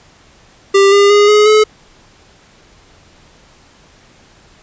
square tone with pitch steps, 394.8 / 403.1 / 411.6 / 420.2 / 429 Hz, G4 / G4 / G#4 / G#4 / A4, +12 / +48 / -16 / +20 / -44 cents, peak -6 dBFS, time 0.74-1.64 s, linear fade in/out 10 ms, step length 180 ms, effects pink hiss -46 dBFS RMS until 4.62 s + resampled to 16000 Hz

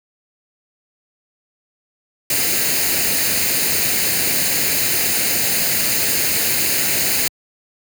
white noise with comb filter, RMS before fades -18 dBFS, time 2.3-7.28 s, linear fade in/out 2 ms, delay 0.44 ms, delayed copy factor +0.6, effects high-pass 80 Hz 12 dB/octave

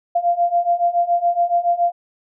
sine beating tone pair, 690 / 697.1 Hz, F5 / F5, -21 / -3 cents, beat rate 7.1 Hz, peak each -19 / -17 dBFS, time 0.15-1.92 s, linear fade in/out 10 ms, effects none

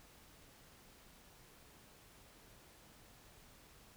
silence, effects pink hiss -62 dBFS RMS until 3.96 s

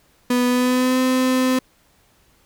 35% pulse tone with pitch glide, 246.9 to 257.2 Hz, B3 to C4, 0 to -30 cents, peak -14 dBFS, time 0.3-1.59 s, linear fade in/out 5 ms, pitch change +70 cents, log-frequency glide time 0.47-0.99 s, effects pink hiss -58 dBFS RMS until 2.45 s

